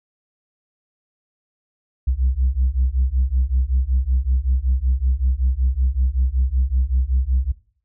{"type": "beating tone pair", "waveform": "sine", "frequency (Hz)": [61.74, 67.04], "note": ["B1", "C2"], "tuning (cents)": [0, 43], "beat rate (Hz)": 5.3, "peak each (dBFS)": -18, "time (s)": [2.07, 7.52], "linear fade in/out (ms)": 10, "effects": ["noise-tail reverb RT60 0.5 s tail -20 dB re dry", "tanh soft clip ceiling -11 dBFS"]}